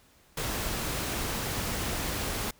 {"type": "noise", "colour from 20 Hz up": "pink", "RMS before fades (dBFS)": -32, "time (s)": [0.37, 2.51], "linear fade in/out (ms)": 5, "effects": ["pink hiss -61 dBFS RMS until 2.59 s"]}